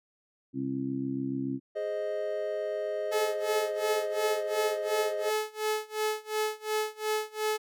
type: harmonic tone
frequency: 67 Hz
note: C2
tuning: 42 cents sharp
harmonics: 2 / 3 / 4 / 5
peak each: -38 / -40 / -31 / -38 dBFS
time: 0.53-1.6 s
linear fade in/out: 50 ms
type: chord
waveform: triangle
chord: Ab major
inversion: none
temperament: equal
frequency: 415.3 / 523.3 / 622.3 Hz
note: Ab4 / C5 / Eb5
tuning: 0 / 0 / 0 cents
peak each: -33 / -36 / -30 dBFS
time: 1.75-5.31 s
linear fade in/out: 20 ms
type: tone with tremolo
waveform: sawtooth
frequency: 430 Hz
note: A4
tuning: 40 cents flat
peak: -22 dBFS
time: 3.11-7.58 s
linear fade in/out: 20 ms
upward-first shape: sine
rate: 2.8 Hz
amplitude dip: 95%
effects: none